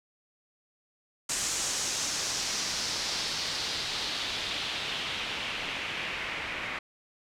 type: noise with low-pass filter sweep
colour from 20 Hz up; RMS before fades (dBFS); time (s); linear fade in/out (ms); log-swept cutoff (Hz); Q
white; -33; 1.29-6.79; 5; 7400 to 2200; 2.2
effects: none